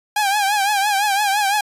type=tone with vibrato; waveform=sawtooth; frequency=812 Hz; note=G#5; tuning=39 cents flat; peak=-12 dBFS; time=0.16-1.61 s; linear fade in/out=5 ms; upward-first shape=triangle; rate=5.9 Hz; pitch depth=100 cents each way; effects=resampled to 32000 Hz